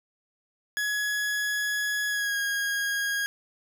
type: tone with pitch glide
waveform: 40% pulse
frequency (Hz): 1682 to 1637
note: G#6 to G#6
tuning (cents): +22 to -25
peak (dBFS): -25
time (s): 0.77-3.26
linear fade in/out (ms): 0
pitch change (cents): -47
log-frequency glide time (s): 2.08-2.38
effects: none